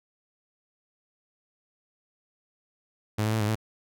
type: tone with pitch steps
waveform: sawtooth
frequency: 106.9 / 109 / 111.1 / 104.5 / 109.9 Hz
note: A2 / A2 / A2 / G#2 / A2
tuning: -49 / -16 / +17 / +11 / -2 cents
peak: -20 dBFS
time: 3.18-3.555 s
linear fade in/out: 10 ms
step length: 75 ms
effects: none